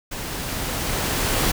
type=noise with level ramp; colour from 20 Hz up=pink; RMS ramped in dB=-31 to -20 dBFS; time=0.11-1.52 s; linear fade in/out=10 ms; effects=none